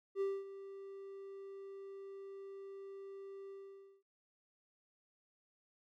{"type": "tone with ADSR envelope", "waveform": "triangle", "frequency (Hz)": 392, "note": "G4", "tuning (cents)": 0, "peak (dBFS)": -30, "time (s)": [0.15, 4.03], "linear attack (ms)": 59, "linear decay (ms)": 230, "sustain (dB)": -15, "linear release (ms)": 530, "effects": []}